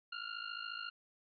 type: ring-modulated tone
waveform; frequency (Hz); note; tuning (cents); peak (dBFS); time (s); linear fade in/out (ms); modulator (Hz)
20% pulse; 1403; F6; +8; -33; 0.12-0.9; 5; 27.1
effects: resampled to 11025 Hz